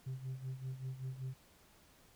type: tone with tremolo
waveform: sine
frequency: 130.81 Hz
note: C3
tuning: in tune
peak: -35 dBFS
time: 0.06-1.34 s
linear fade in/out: 10 ms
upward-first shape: sine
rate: 5.2 Hz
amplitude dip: 80%
effects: tanh soft clip ceiling -37 dBFS + pink hiss -65 dBFS RMS until 2.15 s